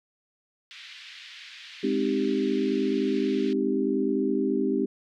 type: band-pass noise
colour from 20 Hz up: white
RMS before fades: -45 dBFS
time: 0.71-3.53 s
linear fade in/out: 0 ms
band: 1800 to 3900 Hz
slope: 24 dB/octave
type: chord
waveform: sine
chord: Ab major seventh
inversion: none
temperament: equal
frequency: 207.7 / 261.6 / 311.1 / 392 Hz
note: Ab3 / C4 / Eb4 / G4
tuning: 0 / 0 / 0 / 0 cents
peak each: -30 / -27 / -29 / -27 dBFS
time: 1.83-4.86 s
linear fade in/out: 10 ms
effects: none